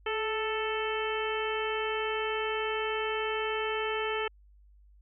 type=harmonic tone with a mistuned harmonic; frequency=440 Hz; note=A4; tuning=in tune; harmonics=1 / 2 / 3 / 4 / 5 / 6 / 7; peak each=-32 / -37 / -37 / -39 / -40 / -39 / -40 dBFS; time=0.06-4.28 s; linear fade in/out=5 ms; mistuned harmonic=1; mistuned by=-33 cents; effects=added 50 Hz sine -55 dBFS peak until 5.01 s